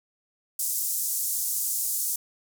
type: band-pass noise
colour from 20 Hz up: white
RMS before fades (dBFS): -28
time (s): 0.59-2.16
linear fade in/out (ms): 5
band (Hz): 6400 to 16000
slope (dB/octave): 24
effects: none